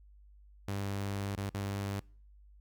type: tone with dropouts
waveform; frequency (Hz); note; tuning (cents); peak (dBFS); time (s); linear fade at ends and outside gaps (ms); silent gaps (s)
sawtooth; 99.5; G2; +26; -30; 0.68-2; 5; 1.355-1.375 / 1.497-1.543
effects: noise-tail reverb RT60 0.5 s tail -26 dB re dry + added 50 Hz sine -55 dBFS peak until 2.6 s